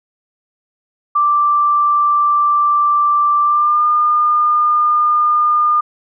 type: tone with pitch glide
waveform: sine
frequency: 1174.7 to 1211.2 Hz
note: D6 to D#6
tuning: 0 to -47 cents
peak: -10 dBFS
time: 1.15-5.81 s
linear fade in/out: 10 ms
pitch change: +53 cents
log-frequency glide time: 3.43-3.85 s
effects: none